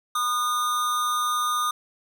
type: tone with amplitude modulation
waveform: square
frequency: 1225 Hz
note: D#6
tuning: 27 cents flat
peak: -21 dBFS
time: 0.15-1.71 s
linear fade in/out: 5 ms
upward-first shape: sine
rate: 244 Hz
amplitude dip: 45%
effects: none

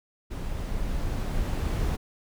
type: noise with level ramp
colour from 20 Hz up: brown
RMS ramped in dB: -32 to -25 dBFS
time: 0.3-1.97 s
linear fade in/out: 20 ms
effects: none

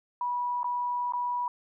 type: tone with dropouts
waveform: sine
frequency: 976 Hz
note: B5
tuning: 21 cents flat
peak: -27 dBFS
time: 0.21-1.48 s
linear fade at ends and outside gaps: 2 ms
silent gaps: 0.632-0.643 / 1.123-1.135 s
effects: none

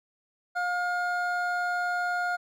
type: tone pair together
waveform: triangle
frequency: 712 / 1424 Hz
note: F5 / F6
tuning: +33 / +33 cents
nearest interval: octave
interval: 1200 cents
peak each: -27 dBFS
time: 0.55-2.37 s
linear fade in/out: 20 ms
effects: none

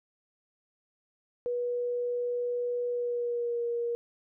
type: tone with pitch glide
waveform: sine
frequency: 486.1 to 472.5 Hz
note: B4 to A#4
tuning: -28 to +23 cents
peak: -28 dBFS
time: 1.46-3.95 s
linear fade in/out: 0 ms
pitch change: -49 cents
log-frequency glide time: 2.89-3.62 s
effects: none

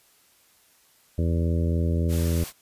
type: harmonic tone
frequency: 83.5 Hz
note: E2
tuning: 23 cents sharp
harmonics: 1 / 2 / 3 / 4 / 5 / 6 / 7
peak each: -22 / -28 / -32 / -34 / -36 / -38 / -39 dBFS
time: 1.18-2.44 s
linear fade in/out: 5 ms
type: noise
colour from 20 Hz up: white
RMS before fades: -37 dBFS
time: 2.08-2.53 s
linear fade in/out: 50 ms
effects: white hiss -60 dBFS RMS until 2.61 s + resampled to 32000 Hz

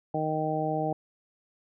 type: harmonic tone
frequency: 155.56 Hz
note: D#3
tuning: in tune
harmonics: 1 / 2 / 3 / 4 / 5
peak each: -33 / -33 / -34 / -32 / -31 dBFS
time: 0.14-0.93 s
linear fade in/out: 5 ms
effects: none

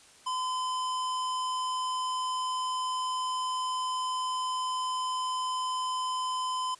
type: tone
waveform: square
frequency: 1020 Hz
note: C6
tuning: 44 cents flat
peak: -30 dBFS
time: 0.26-6.75 s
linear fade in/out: 10 ms
effects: white hiss -56 dBFS RMS until 6.79 s + resampled to 22050 Hz

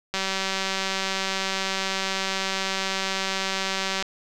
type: click train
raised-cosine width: 0.2 ms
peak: -9 dBFS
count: 747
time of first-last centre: 0.14-4.025 s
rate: 192 Hz
effects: none

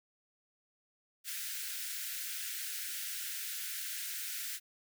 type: high-pass noise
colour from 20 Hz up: white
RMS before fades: -40 dBFS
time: 1.24-4.6 s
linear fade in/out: 50 ms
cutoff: 1400 Hz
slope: 96 dB/octave
effects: none

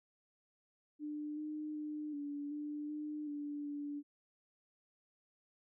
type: tone with pitch steps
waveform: sine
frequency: 298.7 / 304.2 / 301.4 / 288.3 / 296.4 / 300.7 / 291.7 / 289.9 Hz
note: D4 / D#4 / D4 / D4 / D4 / D4 / D4 / D4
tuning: +29 / -39 / +45 / -32 / +16 / +41 / -12 / -22 cents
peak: -39 dBFS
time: 0.99-4.03 s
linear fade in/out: 50 ms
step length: 380 ms
effects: none

